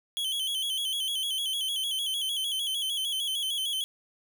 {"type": "tone with vibrato", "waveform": "45% pulse", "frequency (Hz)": 3204, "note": "G7", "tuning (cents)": 37, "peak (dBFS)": -28, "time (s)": [0.17, 3.84], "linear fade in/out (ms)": 0, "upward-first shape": "square", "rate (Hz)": 6.6, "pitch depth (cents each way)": 69, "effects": []}